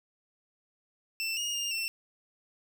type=tone with pitch steps; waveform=25% pulse; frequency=2674 / 2855 / 2816 / 2695 Hz; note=E7 / F7 / F7 / E7; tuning=+24 / +37 / +14 / +38 cents; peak=-27 dBFS; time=1.2-1.88 s; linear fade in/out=0 ms; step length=170 ms; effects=none